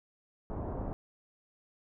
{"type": "low-pass noise", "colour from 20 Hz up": "pink", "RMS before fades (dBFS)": -37, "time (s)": [0.5, 0.93], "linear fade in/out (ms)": 0, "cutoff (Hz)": 920, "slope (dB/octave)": 24, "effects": []}